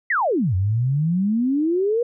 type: exponential two-way sweep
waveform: sine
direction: down then up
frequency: 2087 to 89.6 to 488.8 Hz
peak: -17 dBFS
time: 0.1-2.03 s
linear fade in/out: 5 ms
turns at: 0.55 s
effects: none